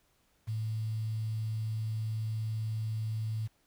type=tone with quantisation; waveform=sine; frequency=109.9 Hz; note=A2; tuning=2 cents flat; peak=-31 dBFS; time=0.47-3.48 s; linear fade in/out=20 ms; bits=9; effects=pink hiss -71 dBFS RMS until 3.66 s

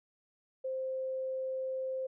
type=tone; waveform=sine; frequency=523.3 Hz; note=C5; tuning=in tune; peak=-33 dBFS; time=0.64-2.07 s; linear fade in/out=10 ms; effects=none

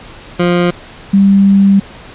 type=tone pair in turn; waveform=20% pulse / sine; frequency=175.6 / 197.1 Hz; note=F3 / G3; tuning=+10 / +10 cents; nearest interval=major second; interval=200 cents; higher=second; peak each=-4 dBFS; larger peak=neither; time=0.39-0.71 / 1.13-1.8 s; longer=second; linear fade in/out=10 ms; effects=pink hiss -34 dBFS RMS until 2.14 s + resampled to 8000 Hz

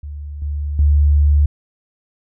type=tone with level steps; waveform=sine; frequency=73.1 Hz; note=D2; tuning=7 cents flat; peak=-26 / -19 / -9 dBFS; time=0.03-1.46 s; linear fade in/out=5 ms; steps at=0.42 / 0.79 s; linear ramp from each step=2 ms; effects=none

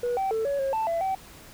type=tone with pitch steps; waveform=sine; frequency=485 / 773 / 444.3 / 562 / 541 / 884 / 671 / 767 Hz; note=B4 / G5 / A4 / C#5 / C#5 / A5 / E5 / G5; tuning=-31 / -24 / +17 / +24 / -42 / +8 / +31 / -38 cents; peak=-22 dBFS; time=0.03-1.15 s; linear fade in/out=5 ms; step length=140 ms; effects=tanh soft clip ceiling -22 dBFS + pink hiss -48 dBFS RMS until 1.53 s

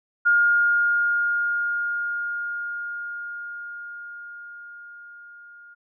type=tone with level ramp; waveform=sine; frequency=1418 Hz; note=F6; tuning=26 cents sharp; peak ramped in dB=-14 to -44 dBFS; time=0.25-5.75 s; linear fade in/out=20 ms; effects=none

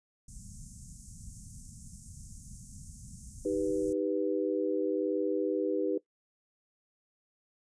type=band-stop noise; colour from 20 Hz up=pink; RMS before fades=-47 dBFS; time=0.28-3.93 s; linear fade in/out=5 ms; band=220 to 6100 Hz; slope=48 dB/octave
type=chord; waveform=sine; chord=Eb augmented; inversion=none; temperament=equal; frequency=311.1 / 392 / 493.9 Hz; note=Eb4 / G4 / B4; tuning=0 / 0 / 0 cents; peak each=-32 dBFS; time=3.45-5.98 s; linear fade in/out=5 ms
effects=noise-tail reverb RT60 0.1 s tail -19 dB re dry + resampled to 22050 Hz

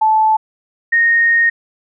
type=tone pair in turn; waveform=sine; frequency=872 / 1855.7 Hz; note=A5 / A#6; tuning=-16 / -8 cents; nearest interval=octave + minor second; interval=1308 cents; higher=second; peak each=-9 dBFS; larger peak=neither; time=0.01-0.37 / 0.92-1.5 s; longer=second; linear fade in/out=10 ms; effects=none

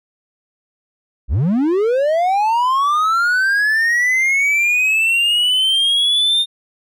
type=linear sweep; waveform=triangle; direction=up; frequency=43.88 to 3654 Hz; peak=-11 dBFS; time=1.28-6.46 s; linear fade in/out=50 ms; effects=none

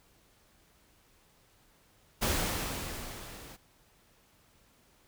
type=noise with level ramp; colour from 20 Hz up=pink; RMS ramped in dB=-28 to -50 dBFS; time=2.21-3.57 s; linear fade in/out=20 ms; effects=pink hiss -65 dBFS RMS until 5.07 s

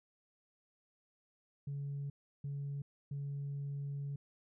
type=tone bursts at uneven times; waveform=sine; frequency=141.2 Hz; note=C#3; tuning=32 cents sharp; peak=-36 dBFS; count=3; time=1.67-2.1 / 2.44-2.82 / 3.11-4.16 s; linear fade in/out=5 ms; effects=tanh soft clip ceiling -35 dBFS

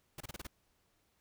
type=noise bursts; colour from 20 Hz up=pink; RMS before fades=-44 dBFS; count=6; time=0.18-0.47 s; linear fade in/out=5 ms; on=25 ms; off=28 ms; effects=pink hiss -75 dBFS RMS until 1.2 s

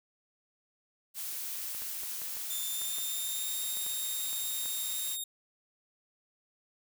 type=noise; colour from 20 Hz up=blue; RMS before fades=-38 dBFS; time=1.14-5.18 s; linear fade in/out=50 ms
type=clicks; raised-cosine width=0.5 ms; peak=-33 dBFS; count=11; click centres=1.748 / 1.821 / 2.033 / 2.217 / 2.37 / 2.817 / 2.984 / 3.771 / 3.865 / 4.33 / 4.658 s
type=tone with pitch glide; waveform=10% pulse; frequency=3559 to 3706 Hz; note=A7 to A#7; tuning=+19 to -11 cents; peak=-28 dBFS; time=2.5-5.24 s; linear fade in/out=5 ms; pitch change=+70 cents; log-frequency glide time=2.62-3.6 s
effects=none

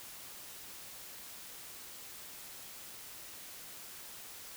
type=silence; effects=white hiss -49 dBFS RMS until 4.56 s

